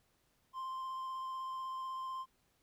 triangle tone with vibrato, 1046.5 Hz, C6, in tune, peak -37 dBFS, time 0.53-2.26 s, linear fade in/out 50 ms, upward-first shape triangle, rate 16 Hz, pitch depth 13 cents each way, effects pink hiss -75 dBFS RMS until 2.62 s

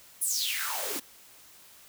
white noise with high-pass filter sweep, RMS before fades -31 dBFS, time 0.21-1 s, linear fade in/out 10 ms, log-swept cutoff 11000 to 250 Hz, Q 6.9, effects white hiss -54 dBFS RMS until 1.88 s

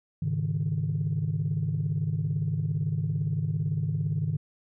sine chord, Ab suspended fourth, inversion none, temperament equal with one note detuned, 103.83 / 137.87 / 155.56 Hz, Ab2 / Db3 / Eb3, 0 / -9 / 0 cents, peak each -30 / -30 / -27 dBFS, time 0.22-4.37 s, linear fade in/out 5 ms, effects tanh soft clip ceiling -19 dBFS

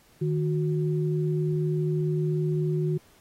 sine tone pair together, 153.9 / 365.7 Hz, D#3 / F#4, -19 / -20 cents, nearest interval octave + minor third, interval 1499 cents, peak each -24 / -29 dBFS, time 0.21-2.98 s, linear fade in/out 10 ms, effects pink hiss -59 dBFS RMS until 3.2 s + AAC 48 kbps

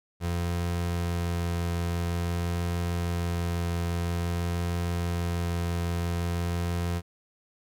30% pulse tone with vibrato, 86.1 Hz, F2, 24 cents flat, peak -24 dBFS, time 0.2-7.02 s, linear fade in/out 50 ms, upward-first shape triangle, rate 0.49 Hz, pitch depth 9 cents each way, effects none

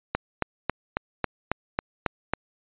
click train, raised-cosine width 0.5 ms, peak -8 dBFS, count 9, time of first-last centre 0.15-2.336 s, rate 3.66 Hz, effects resampled to 8000 Hz

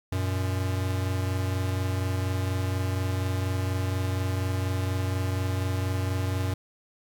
square tone pair together, 93.5 / 117.67 Hz, F#2 / A#2, +19 / +17 cents, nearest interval major third, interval 398 cents, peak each -27 / -33 dBFS, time 0.12-6.54 s, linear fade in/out 5 ms, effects 10-bit

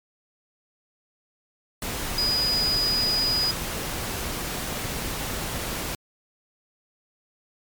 sine tone in noise, 4940 Hz, D#8, 13 cents flat, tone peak -21 dBFS, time 2.18-3.51 s, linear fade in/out 2 ms, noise pink, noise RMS -30 dBFS, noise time 1.82-5.95 s, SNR +6 dB, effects MP3 96 kbps

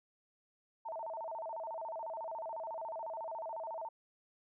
sine tone with vibrato, 766 Hz, G5, 40 cents flat, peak -39 dBFS, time 0.85-3.89 s, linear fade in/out 10 ms, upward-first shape square, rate 14 Hz, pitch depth 290 cents each way, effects none

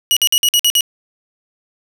sawtooth tone bursts, 2908 Hz, F#7, 31 cents flat, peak -7 dBFS, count 7, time 0.11-0.808 s, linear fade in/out 0 ms, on 56 ms, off 51 ms, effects none

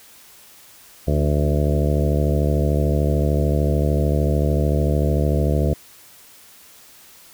harmonic tone with a mistuned harmonic, 73.42 Hz, D2, in tune, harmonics 1 / 2 / 3 / 4 / 5 / 6 / 7 / 8 / 9, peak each -19 / -21 / -27 / -29 / -29 / -29 / -28 / -32 / -30 dBFS, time 1.07-5.74 s, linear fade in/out 10 ms, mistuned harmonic 4, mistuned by +21 cents, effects white hiss -47 dBFS RMS until 7.33 s

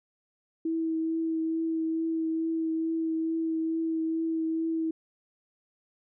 sine tone with vibrato, 324.1 Hz, E4, 29 cents flat, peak -26 dBFS, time 0.65-4.91 s, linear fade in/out 5 ms, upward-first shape triangle, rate 2.3 Hz, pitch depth 16 cents each way, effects none

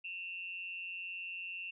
sine tone with amplitude modulation, 2700 Hz, E7, 41 cents sharp, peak -37 dBFS, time 0.04-1.71 s, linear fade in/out 10 ms, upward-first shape sine, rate 182 Hz, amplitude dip 65%, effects none

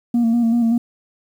sine tone with vibrato, 233.1 Hz, A#3, in tune, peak -11 dBFS, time 0.14-0.78 s, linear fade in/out 5 ms, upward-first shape square, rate 5.2 Hz, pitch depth 34 cents each way, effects tanh soft clip ceiling -12 dBFS + 8-bit

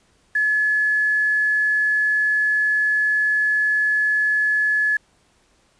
sine tone with quantisation, 1709 Hz, G#6, 49 cents sharp, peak -16 dBFS, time 0.35-4.97 s, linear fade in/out 5 ms, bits 7, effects pink hiss -60 dBFS RMS until 5.79 s + resampled to 22050 Hz

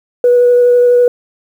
sine tone with vibrato, 488.3 Hz, B4, 20 cents flat, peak -4 dBFS, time 0.24-1.08 s, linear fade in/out 2 ms, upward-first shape sine, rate 12 Hz, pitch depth 9 cents each way, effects tanh soft clip ceiling -1 dBFS + 7-bit

